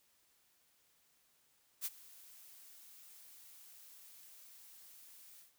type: noise with ADSR envelope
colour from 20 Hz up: blue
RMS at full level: -37 dBFS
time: 1.81-5.53 s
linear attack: 46 ms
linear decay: 33 ms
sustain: -21 dB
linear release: 140 ms
effects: white hiss -73 dBFS RMS until 5.58 s